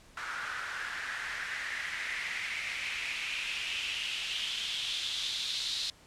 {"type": "noise with band-pass filter sweep", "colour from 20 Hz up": "white", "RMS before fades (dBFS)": -36, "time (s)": [0.17, 5.9], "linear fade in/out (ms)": 2, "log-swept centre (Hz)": [1400, 4000], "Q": 4.2, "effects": ["pink hiss -58 dBFS RMS until 6.06 s", "low-pass 9000 Hz 12 dB/octave"]}